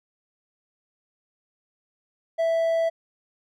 triangle tone, 659.3 Hz, E5, in tune, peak -18 dBFS, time 2.38-2.9 s, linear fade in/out 20 ms, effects none

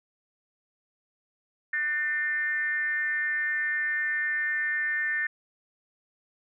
sine tone with frequency modulation, 1798 Hz, A6, 37 cents sharp, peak -25 dBFS, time 1.73-5.27 s, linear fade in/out 5 ms, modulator 304 Hz, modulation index 0.61, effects none

